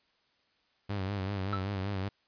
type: tone with vibrato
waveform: sawtooth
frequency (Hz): 98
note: G2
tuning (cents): 0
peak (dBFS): -28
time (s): 0.89-2.09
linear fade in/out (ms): 10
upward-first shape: sine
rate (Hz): 5.2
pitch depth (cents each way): 75
type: tone with exponential decay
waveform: triangle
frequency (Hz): 1320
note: E6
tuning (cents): +2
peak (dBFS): -26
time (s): 1.53-1.67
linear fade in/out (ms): 0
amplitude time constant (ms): 29
effects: white hiss -71 dBFS RMS until 2.27 s + resampled to 11025 Hz